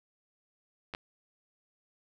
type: clicks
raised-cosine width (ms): 0.3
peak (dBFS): -22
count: 2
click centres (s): 0.938 / 0.949
effects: none